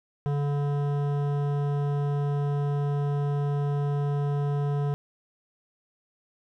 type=tone with hard clipping; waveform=sine; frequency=143.6 Hz; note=D3; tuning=39 cents flat; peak=-26 dBFS; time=0.26-4.94 s; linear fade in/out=0 ms; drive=14 dB; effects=none